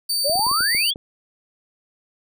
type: tone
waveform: sawtooth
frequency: 4597 Hz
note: D8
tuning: 38 cents flat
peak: -17 dBFS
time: 0.09-0.91 s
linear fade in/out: 10 ms
type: exponential sweep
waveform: sine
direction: up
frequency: 527 to 3513 Hz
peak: -20 dBFS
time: 0.24-0.94 s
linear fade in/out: 20 ms
type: clicks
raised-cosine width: 2 ms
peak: -22 dBFS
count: 8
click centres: 0.297 / 0.356 / 0.394 / 0.467 / 0.514 / 0.607 / 0.749 / 0.959 s
effects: none